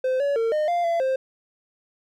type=tone with pitch steps; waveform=triangle; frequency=516 / 567 / 455.1 / 610 / 696 / 677 / 526 Hz; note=C5 / C#5 / A#4 / D#5 / F5 / E5 / C5; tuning=-24 / +39 / -42 / -34 / -6 / +46 / +9 cents; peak=-18 dBFS; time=0.04-1.16 s; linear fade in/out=5 ms; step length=160 ms; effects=none